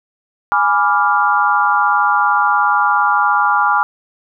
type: chord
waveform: sine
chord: G# diminished seventh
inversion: none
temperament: equal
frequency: 830.6 / 987.8 / 1174.7 / 1396.9 Hz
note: G#5 / B5 / D6 / F6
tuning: 0 / 0 / 0 / 0 cents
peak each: -16 / -18 / -16 / -16 dBFS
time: 0.52-3.83 s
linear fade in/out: 0 ms
effects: none